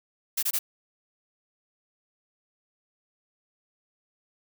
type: noise bursts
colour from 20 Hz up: blue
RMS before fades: -26 dBFS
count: 3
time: 0.37-0.59 s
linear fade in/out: 10 ms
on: 58 ms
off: 23 ms
effects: none